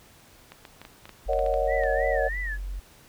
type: clicks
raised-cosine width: 0.3 ms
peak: -26 dBFS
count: 11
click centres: 0.52 / 0.652 / 0.816 / 0.851 / 1.055 / 1.093 / 1.333 / 1.391 / 1.463 / 1.54 / 1.836 s
type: tone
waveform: sine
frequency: 46.19 Hz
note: F#1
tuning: 2 cents flat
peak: -30 dBFS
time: 1.26-2.8 s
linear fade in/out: 10 ms
type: chord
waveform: sine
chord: D# minor seventh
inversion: second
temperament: equal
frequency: 466.2 / 554.4 / 622.3 / 740 Hz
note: A#4 / C#5 / D#5 / F#5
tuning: 0 / 0 / 0 / 0 cents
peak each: -30 / -26 / -28 / -29 dBFS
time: 1.28-2.29 s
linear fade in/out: 20 ms
type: tone with vibrato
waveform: sine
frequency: 1841 Hz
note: A#6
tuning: 22 cents flat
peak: -30 dBFS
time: 1.67-2.58 s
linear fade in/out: 50 ms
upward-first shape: sine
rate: 3.1 Hz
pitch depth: 140 cents each way
effects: pink hiss -54 dBFS RMS until 3.08 s